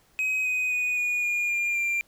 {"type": "tone with pitch steps", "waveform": "triangle", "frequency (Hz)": [2530, 2504, 2478, 2452, 2427, 2402, 2377], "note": ["D#7", "D#7", "D#7", "D#7", "D#7", "D7", "D7"], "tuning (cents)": [28, 10, -8, -26, -44, 38, 20], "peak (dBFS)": -22, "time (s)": [0.19, 2.01], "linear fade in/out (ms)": 0, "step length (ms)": 260, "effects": ["pink hiss -62 dBFS RMS until 2.07 s"]}